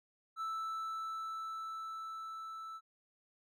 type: tone with level ramp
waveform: triangle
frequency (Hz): 1318.5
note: E6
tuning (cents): 0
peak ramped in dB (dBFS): -34 to -42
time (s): 0.36-2.81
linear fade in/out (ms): 50
effects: none